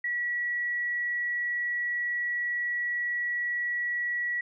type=tone; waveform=sine; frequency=1933 Hz; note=B6; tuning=38 cents flat; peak=-27 dBFS; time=0.04-4.41 s; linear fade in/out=5 ms; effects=none